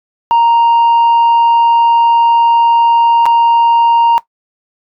sine tone with dropouts, 932 Hz, A#5, 1 cent flat, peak -3 dBFS, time 0.31-4.18 s, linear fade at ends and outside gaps 0 ms, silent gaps 3.256-3.263 s, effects noise-tail reverb RT60 0.1 s tail -19 dB re dry + tanh soft clip ceiling -5 dBFS

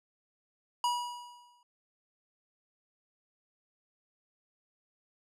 square tone with exponential decay, 968 Hz, B5, 35 cents flat, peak -26 dBFS, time 0.84-1.63 s, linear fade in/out 2 ms, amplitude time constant 170 ms, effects low-pass 10000 Hz 12 dB/octave

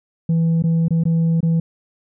sine tone with dropouts, 164.81 Hz, E3, in tune, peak -11 dBFS, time 0.29-1.6 s, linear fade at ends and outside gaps 5 ms, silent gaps 0.624-0.638 / 0.883-0.906 / 1.037-1.053 / 1.406-1.429 s, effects tanh soft clip ceiling -13 dBFS

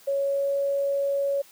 sine tone with pitch glide, 555 to 558.5 Hz, C#5 to C#5, +2 to +13 cents, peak -22 dBFS, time 0.07-1.42 s, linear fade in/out 10 ms, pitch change +11 cents, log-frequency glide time 0.19-0.57 s, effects white hiss -53 dBFS RMS until 1.51 s + high-pass 200 Hz 12 dB/octave

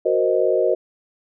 sine chord, C half-diminished seventh, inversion second, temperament equal, 370 / 466.2 / 523.3 / 622.3 Hz, Gb4 / Bb4 / C5 / Eb5, 0 / 0 / 0 / 0 cents, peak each -21 dBFS, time 0.05-0.75 s, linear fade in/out 10 ms, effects none

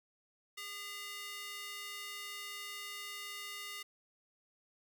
square tone with high-pass filter, 406.6 Hz, G#4, 37 cents flat, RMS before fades -45 dBFS, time 0.57-3.83 s, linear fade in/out 10 ms, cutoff 2100 Hz, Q 1.1, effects none

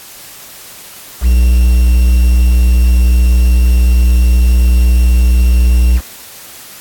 triangle tone with quantisation, 60.6 Hz, B1, 32 cents flat, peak -3 dBFS, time 1.21-6.01 s, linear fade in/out 50 ms, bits 5, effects white hiss -33 dBFS RMS until 6.8 s + AAC 64 kbps

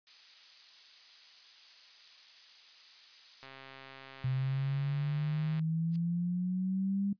violet noise, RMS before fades -42 dBFS, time 0.07-3.46 s, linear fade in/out 0 ms
click train, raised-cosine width 0.3 ms, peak -33 dBFS, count 291, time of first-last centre 3.43-5.594 s, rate 134 Hz
sine exponential sweep, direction up, 128.4 to 201.3 Hz, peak -29 dBFS, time 4.24-7.13 s, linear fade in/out 5 ms
violet noise with exponential growth, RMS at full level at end -36 dBFS, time 5.89-5.96 s, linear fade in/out 1 ms, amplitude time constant 15 ms
effects noise-tail reverb RT60 0.1 s tail -18 dB re dry + resampled to 11025 Hz

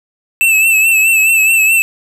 square tone with vibrato, 2637 Hz, E7, in tune, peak -8 dBFS, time 0.41-1.82 s, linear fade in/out 0 ms, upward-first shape sine, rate 4.7 Hz, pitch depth 46 cents each way, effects none

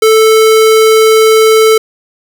square tone, 440 Hz, A4, in tune, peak -4 dBFS, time 0.02-1.78 s, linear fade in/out 5 ms, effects none

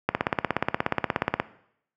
click train, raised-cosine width 0.5 ms, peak -6 dBFS, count 23, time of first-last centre 0.09-1.4 s, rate 16.8 Hz, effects noise-tail reverb RT60 0.7 s tail -17 dB re dry + high-pass 100 Hz 12 dB/octave

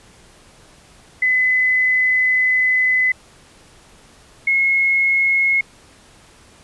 sine tone pair in turn, 2017 / 2169 Hz, B6 / C#7, +36 / -38 cents, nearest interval minor second, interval 126 cents, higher second, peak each -13 dBFS, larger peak neither, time 1.22-3.12 / 4.47-5.61 s, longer first, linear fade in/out 5 ms, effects pink hiss -48 dBFS RMS until 6.63 s + resampled to 24000 Hz

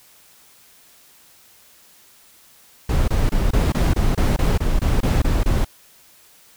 brown noise bursts, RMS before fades -17 dBFS, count 13, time 2.89-5.648 s, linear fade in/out 5 ms, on 190 ms, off 24 ms, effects white hiss -51 dBFS RMS until 6.56 s

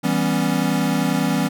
square chord, C# half-diminished seventh, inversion first, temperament equal with one note detuned, 163.86 / 196 / 246.9 / 277.2 Hz, E3 / G3 / B3 / C#4, -10 / 0 / 0 / 0 cents, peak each -24 dBFS, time 0.03-1.49 s, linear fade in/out 20 ms, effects none

